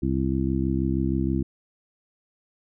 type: harmonic tone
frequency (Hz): 66.3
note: C2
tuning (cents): +23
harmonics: 1 / 2 / 3 / 4 / 5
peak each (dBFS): -28 / -28 / -28 / -28 / -28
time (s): 0.02-1.43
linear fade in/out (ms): 10
effects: none